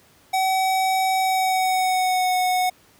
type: tone with pitch glide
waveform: square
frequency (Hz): 758 to 734.7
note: F#5 to F#5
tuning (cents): +42 to -12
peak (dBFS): -19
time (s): 0.33-2.7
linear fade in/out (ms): 10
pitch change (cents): -54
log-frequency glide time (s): 1.2-2.37
effects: pink hiss -55 dBFS RMS until 2.99 s + high-pass 80 Hz 12 dB/octave